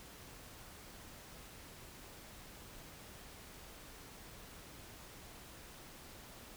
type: silence
effects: pink hiss -54 dBFS RMS until 6.56 s